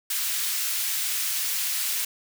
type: high-pass noise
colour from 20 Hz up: white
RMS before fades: -27 dBFS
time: 0.1-2.05 s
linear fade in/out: 5 ms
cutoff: 1800 Hz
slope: 12 dB/octave
effects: none